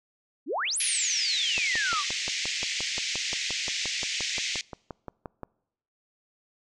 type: exponential two-way sweep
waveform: sine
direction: up then down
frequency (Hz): 233 to 11175 to 1097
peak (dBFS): -26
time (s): 0.46-2.04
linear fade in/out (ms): 50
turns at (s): 0.79
type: band-pass noise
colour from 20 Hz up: pink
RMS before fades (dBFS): -31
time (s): 0.8-4.61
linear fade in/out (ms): 2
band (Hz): 2000 to 7000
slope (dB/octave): 48
type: click train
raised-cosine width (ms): 1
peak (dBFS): -22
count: 23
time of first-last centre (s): 1.58-5.433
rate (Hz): 5.71
effects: noise-tail reverb RT60 0.8 s tail -25 dB re dry